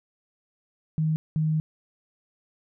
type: tone pair in turn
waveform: sine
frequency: 157 / 156.21 Hz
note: D#3 / D#3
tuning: +16 / +7 cents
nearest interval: unison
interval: 9 cents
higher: first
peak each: -21 dBFS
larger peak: neither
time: 0.98-1.16 / 1.36-1.6 s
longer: second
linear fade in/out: 0 ms
effects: none